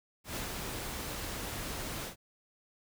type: noise with ADSR envelope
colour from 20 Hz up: pink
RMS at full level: -37 dBFS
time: 0.24-2.16 s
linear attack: 110 ms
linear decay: 130 ms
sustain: -2 dB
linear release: 110 ms
effects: none